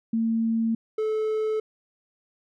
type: tone pair in turn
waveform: sine / triangle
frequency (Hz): 226.4 / 434.2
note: A3 / A4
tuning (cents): +50 / -23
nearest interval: major seventh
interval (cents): 1127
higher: second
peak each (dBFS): -21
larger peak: neither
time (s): 0.13-0.75 / 0.98-1.6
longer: neither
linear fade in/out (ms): 5
effects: none